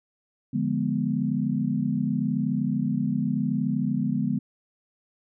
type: chord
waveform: sine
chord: D diminished seventh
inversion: none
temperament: equal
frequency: 146.83 / 174.61 / 207.7 / 246.9 Hz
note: D3 / F3 / Ab3 / Cb4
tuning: 0 / 0 / 0 / 0 cents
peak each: -29 / -31 / -27 / -27 dBFS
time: 0.53-4.39 s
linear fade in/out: 10 ms
effects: none

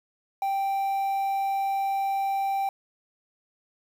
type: tone with quantisation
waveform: triangle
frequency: 784 Hz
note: G5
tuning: in tune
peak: -22 dBFS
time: 0.42-2.69 s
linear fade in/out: 2 ms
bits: 8
effects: none

